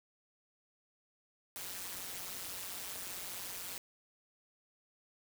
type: noise with amplitude modulation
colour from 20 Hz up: white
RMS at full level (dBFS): -40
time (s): 1.56-3.78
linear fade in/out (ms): 0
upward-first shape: sine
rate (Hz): 185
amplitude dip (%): 80
effects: none